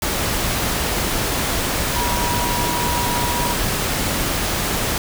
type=tone in noise; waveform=sine; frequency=964 Hz; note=B5; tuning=42 cents flat; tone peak=-23 dBFS; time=1.96-3.53 s; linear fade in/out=2 ms; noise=pink; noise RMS=-21 dBFS; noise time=0.02-4.98 s; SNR=-5 dB; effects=none